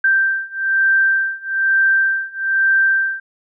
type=beating tone pair; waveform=sine; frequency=1568 / 1569.1 Hz; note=G6 / G6; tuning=0 / +1 cents; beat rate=1.1 Hz; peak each=-17 / -16 dBFS; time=0.04-3.2 s; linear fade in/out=5 ms; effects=none